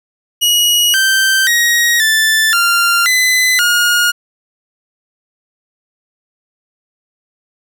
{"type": "tone with pitch steps", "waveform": "sawtooth", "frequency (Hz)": [2903, 1558, 1889, 1760, 1390, 2015, 1431], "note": ["F#7", "G6", "A#6", "A6", "F6", "B6", "F6"], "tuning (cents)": [-34, -11, 22, 0, -9, 34, 42], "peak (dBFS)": -6, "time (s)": [0.41, 4.12], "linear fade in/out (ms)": 20, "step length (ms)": 530, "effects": []}